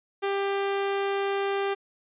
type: tone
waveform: sawtooth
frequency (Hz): 396.1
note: G4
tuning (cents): +18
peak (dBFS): -21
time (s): 0.22-1.75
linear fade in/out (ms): 20
effects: resampled to 8000 Hz